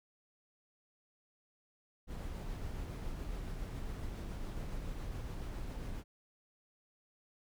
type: noise with tremolo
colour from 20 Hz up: brown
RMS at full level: -40 dBFS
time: 2.07-6.04 s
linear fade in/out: 50 ms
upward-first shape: triangle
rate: 7.2 Hz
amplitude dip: 25%
effects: none